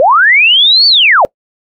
sine linear two-way sweep, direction up then down, 493.9 to 4591 to 493.9 Hz, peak -3 dBFS, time 0-1.25 s, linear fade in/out 0 ms, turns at 0.87 s, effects noise-tail reverb RT60 0.1 s tail -25 dB re dry + MP3 96 kbps

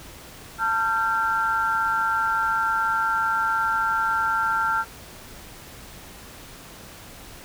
sine tone cluster, 892 / 1373 / 1569 Hz, A5 / F6 / G6, +23 / -30 / +1 cents, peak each -26 / -22 / -28 dBFS, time 0.58-4.85 s, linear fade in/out 50 ms, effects pink hiss -43 dBFS RMS until 7.44 s

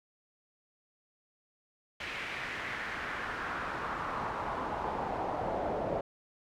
brown noise with band-pass filter sweep, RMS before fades -36 dBFS, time 2-6.01 s, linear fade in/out 5 ms, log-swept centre 2400 to 600 Hz, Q 2.3, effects none

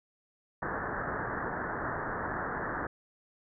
white low-pass noise, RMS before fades -35 dBFS, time 0.62-2.87 s, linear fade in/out 5 ms, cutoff 1800 Hz, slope 96 dB/octave, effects none

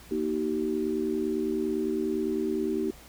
sine tone cluster, 235.7 / 313.5 / 383.4 Hz, A#3 / D#4 / G4, +19 / +13 / -38 cents, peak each -32 / -30 / -29 dBFS, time 0.11-2.91 s, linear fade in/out 5 ms, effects added 60 Hz sine -53 dBFS peak until 3.08 s + pink hiss -51 dBFS RMS until 3.08 s

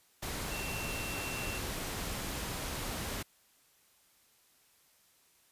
sine tone in noise, 2700 Hz, E7, 41 cents sharp, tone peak -41 dBFS, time 0.51-1.59 s, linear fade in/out 10 ms, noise pink, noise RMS -38 dBFS, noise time 0.22-3.23 s, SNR -6 dB, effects white hiss -67 dBFS RMS until 5.51 s + resampled to 32000 Hz

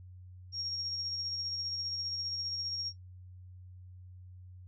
sine tone with tremolo, 5570 Hz, F8, 5 cents flat, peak -33 dBFS, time 0.52-2.93 s, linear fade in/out 50 ms, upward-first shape sine, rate 15 Hz, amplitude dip 30%, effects noise-tail reverb RT60 0.1 s tail -18 dB re dry + added 91 Hz sine -48 dBFS peak until 4.67 s

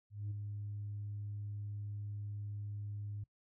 sine tone with ADSR envelope, 103.1 Hz, G#2, 12 cents flat, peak -34 dBFS, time 0.1-3.24 s, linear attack 210 ms, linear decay 11 ms, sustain -5 dB, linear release 8 ms, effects noise-tail reverb RT60 0.1 s tail -22 dB re dry + tanh soft clip ceiling -35 dBFS

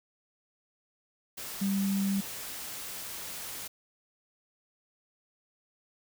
sine tone in noise, 196.6 Hz, G3, 5 cents sharp, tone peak -26 dBFS, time 1.61-2.21 s, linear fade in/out 10 ms, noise white, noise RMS -40 dBFS, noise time 1.37-3.68 s, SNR +11 dB, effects none

